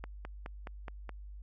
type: click train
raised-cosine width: 0.5 ms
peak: -27 dBFS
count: 6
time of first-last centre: 0.04-1.093 s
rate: 4.75 Hz
effects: added 50 Hz sine -44 dBFS peak until 1.42 s + AAC 32 kbps